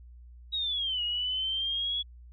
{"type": "linear two-way sweep", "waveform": "sine", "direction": "down then up", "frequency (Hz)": [3839, 2872, 3382], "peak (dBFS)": -28, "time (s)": [0.52, 2.03], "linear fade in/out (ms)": 20, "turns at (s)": 1.03, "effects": ["added 60 Hz sine -47 dBFS peak until 2.32 s"]}